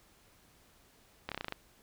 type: slowing click train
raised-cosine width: 0.3 ms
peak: -20 dBFS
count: 8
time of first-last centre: 1.29-1.524 s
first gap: 27 ms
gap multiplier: 1.07
effects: pink hiss -64 dBFS RMS until 1.82 s